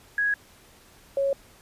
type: tone pair in turn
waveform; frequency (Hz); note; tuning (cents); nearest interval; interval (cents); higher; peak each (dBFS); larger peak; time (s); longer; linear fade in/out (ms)
sine; 1661 / 551.3; G#6 / C#5; 0 / -10; octave + perfect fifth; 1910; first; -21; neither; 0.18-0.34 / 1.17-1.33; neither; 2
effects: pink hiss -54 dBFS RMS until 1.61 s + resampled to 32000 Hz